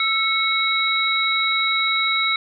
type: tone cluster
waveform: sine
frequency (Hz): 1324 / 2199 / 3845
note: E6 / C#7 / B7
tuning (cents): +7 / -14 / -47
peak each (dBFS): -24 / -21 / -21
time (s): 0-2.36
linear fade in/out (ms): 2
effects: none